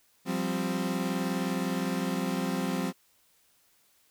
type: chord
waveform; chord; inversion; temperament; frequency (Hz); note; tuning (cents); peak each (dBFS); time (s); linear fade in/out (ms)
35% pulse; F suspended second; none; equal with one note detuned; 176.34 / 196 / 261.6; F3 / G3 / C4; +17 / 0 / 0; -31; 0.25-2.93; 50
effects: white hiss -66 dBFS RMS until 4.1 s